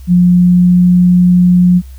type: tone with pitch glide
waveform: sine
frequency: 177.7 to 178.83 Hz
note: F3 to F3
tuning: +30 to +41 cents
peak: -4 dBFS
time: 0.07-1.82 s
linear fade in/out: 50 ms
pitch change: +11 cents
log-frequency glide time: 0.18-0.85 s
effects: added 65 Hz sine -28 dBFS peak until 1.98 s + white hiss -47 dBFS RMS until 1.98 s